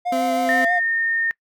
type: tone with vibrato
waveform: triangle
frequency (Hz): 698.5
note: F5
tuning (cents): 0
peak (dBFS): -18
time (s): 0.05-0.8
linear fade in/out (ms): 20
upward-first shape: sine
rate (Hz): 6.2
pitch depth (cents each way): 46
type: tone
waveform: 30% pulse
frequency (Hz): 259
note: C4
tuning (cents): -17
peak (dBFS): -20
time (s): 0.12-0.65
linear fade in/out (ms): 5
type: tone with pitch glide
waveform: sine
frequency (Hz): 1813 to 1827.7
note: A#6 to A#6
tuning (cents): -49 to -35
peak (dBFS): -18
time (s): 0.49-1.31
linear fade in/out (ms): 0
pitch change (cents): +14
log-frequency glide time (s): 0.6-0.74
effects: noise-tail reverb RT60 0.1 s tail -24 dB re dry